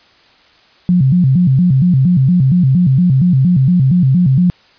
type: tone with vibrato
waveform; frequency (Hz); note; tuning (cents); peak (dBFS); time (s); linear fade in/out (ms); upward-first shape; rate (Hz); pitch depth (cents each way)
sine; 153.9; D#3; -19; -7; 0.89-4.5; 0; square; 4.3; 260
effects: white hiss -48 dBFS RMS until 4.78 s + resampled to 11025 Hz